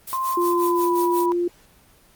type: noise with tremolo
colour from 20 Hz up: blue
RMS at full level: -31 dBFS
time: 0.07-1.26 s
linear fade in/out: 5 ms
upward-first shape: sine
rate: 5.6 Hz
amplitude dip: 85%
type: tone with pitch glide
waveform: sine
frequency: 1050 to 979.7 Hz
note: C6 to B5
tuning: +6 to -14 cents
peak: -21 dBFS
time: 0.13-1.32 s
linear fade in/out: 0 ms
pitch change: -120 cents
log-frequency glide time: 0.36-1 s
type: tone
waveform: sine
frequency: 349.2 Hz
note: F4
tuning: in tune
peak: -19 dBFS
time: 0.37-1.48 s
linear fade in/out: 5 ms
effects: pink hiss -54 dBFS RMS until 2.15 s + Opus 24 kbps